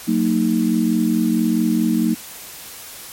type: chord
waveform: sine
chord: D# minor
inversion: first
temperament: equal with one note detuned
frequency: 185 / 229.6 / 311.1 Hz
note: F#3 / A#3 / D#4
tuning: 0 / -26 / 0 cents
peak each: -21 / -17 / -20 dBFS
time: 0.07-2.15 s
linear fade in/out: 20 ms
effects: white hiss -36 dBFS RMS until 3.12 s + MP3 64 kbps